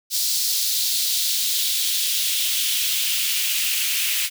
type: noise with high-pass filter sweep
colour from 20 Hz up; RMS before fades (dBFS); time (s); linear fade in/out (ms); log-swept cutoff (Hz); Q
white; -22; 0.1-4.3; 50; 4500 to 2500; 2.3
effects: none